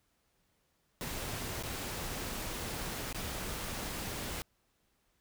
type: noise with dropouts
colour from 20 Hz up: pink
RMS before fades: -39 dBFS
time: 1.01-4.42 s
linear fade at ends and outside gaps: 0 ms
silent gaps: 1.626-1.635 / 3.127-3.146 s
effects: pink hiss -75 dBFS RMS until 5.2 s